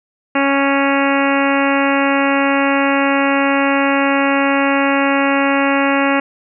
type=harmonic tone; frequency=277 Hz; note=C#4; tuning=1 cent flat; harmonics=1 / 2 / 3 / 4 / 5 / 6 / 7 / 8 / 9 / 10; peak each=-16 / -19 / -21 / -22 / -23 / -24 / -24 / -25 / -26 / -26 dBFS; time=0.35-6.2 s; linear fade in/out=5 ms; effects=none